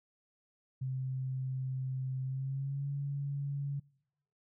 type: tone with pitch glide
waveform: sine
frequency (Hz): 130.81 to 141.01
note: C3 to C#3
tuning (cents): 0 to +30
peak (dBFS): -33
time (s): 0.81-3.8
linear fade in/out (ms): 10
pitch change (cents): +130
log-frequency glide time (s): 2.23-2.88
effects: noise-tail reverb RT60 0.9 s tail -26 dB re dry